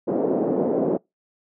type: band-pass noise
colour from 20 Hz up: white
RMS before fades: -22 dBFS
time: 0.07-0.98 s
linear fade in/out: 20 ms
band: 200 to 530 Hz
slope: 24 dB/octave
effects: noise-tail reverb RT60 0.2 s tail -26 dB re dry